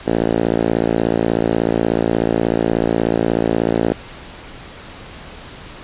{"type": "tone with band-pass filter", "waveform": "5% pulse", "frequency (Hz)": 56.5, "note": "A1", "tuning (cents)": 47, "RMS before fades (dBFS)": -17, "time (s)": [0.06, 3.93], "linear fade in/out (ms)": 10, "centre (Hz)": 340, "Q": 0.8, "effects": ["pink hiss -36 dBFS RMS until 5.83 s", "resampled to 8000 Hz"]}